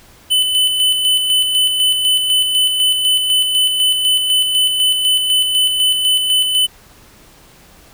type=tone with tremolo; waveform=square; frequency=3015 Hz; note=F#7; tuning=32 cents sharp; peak=-11 dBFS; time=0.3-6.67 s; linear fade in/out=20 ms; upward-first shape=square; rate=4 Hz; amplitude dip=40%; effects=pink hiss -45 dBFS RMS until 7.93 s